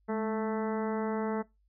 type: harmonic tone with a mistuned harmonic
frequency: 220 Hz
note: A3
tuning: in tune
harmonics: 1 / 2 / 3 / 4 / 5 / 6 / 7 / 8 / 9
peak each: -32 / -33 / -39 / -39 / -45 / -44 / -49 / -51 / -50 dBFS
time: 0.08-1.43 s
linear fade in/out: 20 ms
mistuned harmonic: 1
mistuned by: -51 cents
effects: noise-tail reverb RT60 0.2 s tail -21 dB re dry + added 50 Hz sine -66 dBFS peak until 1.68 s